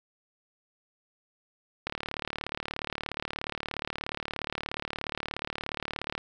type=click train; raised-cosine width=0.3 ms; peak=-16 dBFS; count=160; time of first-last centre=1.87-6.179 s; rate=36.9 Hz; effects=none